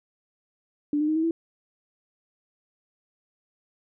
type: tone with pitch steps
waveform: sine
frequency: 293.7 / 302.5 / 311.5 / 320.8 / 330.4 Hz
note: D4 / D#4 / D#4 / E4 / E4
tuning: 0 / -49 / +2 / -47 / +4 cents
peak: -21 dBFS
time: 0.93-1.31 s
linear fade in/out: 2 ms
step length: 76 ms
effects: none